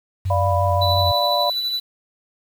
sine tone with vibrato, 92.1 Hz, F#2, 7 cents flat, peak -19 dBFS, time 0.25-1.12 s, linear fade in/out 10 ms, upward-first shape sine, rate 5.7 Hz, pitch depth 46 cents each way
sine chord, B diminished, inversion first, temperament equal, 587.3 / 698.5 / 987.8 Hz, D5 / F5 / B5, 0 / 0 / 0 cents, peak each -22 dBFS, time 0.3-1.5 s, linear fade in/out 5 ms
triangle tone with tremolo, 3966 Hz, B7, 7 cents sharp, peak -18 dBFS, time 0.81-1.8 s, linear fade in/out 10 ms, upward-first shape sine, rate 12 Hz, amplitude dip 35%
effects 7-bit

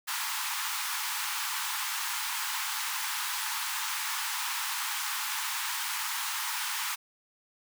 pink high-pass noise, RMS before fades -33 dBFS, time 0.07-6.96 s, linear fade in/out 20 ms, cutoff 840 Hz, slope 96 dB/octave, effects none

